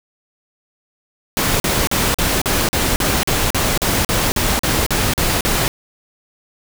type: noise bursts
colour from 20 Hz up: pink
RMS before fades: -17 dBFS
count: 16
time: 1.37-5.68 s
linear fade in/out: 0 ms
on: 230 ms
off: 42 ms
effects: none